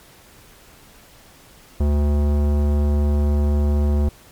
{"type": "tone with tanh clipping", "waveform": "sine", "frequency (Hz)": 73, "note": "D2", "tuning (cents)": -10, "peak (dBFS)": -17, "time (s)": [1.8, 4.09], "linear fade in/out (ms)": 5, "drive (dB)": 18, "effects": ["pink hiss -48 dBFS RMS until 4.31 s", "MP3 96 kbps"]}